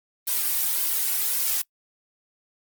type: noise with flanger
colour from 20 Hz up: blue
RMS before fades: -24 dBFS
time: 0.27-1.62 s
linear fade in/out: 10 ms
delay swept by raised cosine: 1.9 to 2.75 ms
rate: 1.8 Hz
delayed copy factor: +0.8
effects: noise-tail reverb RT60 0.1 s tail -25 dB re dry + Opus 24 kbps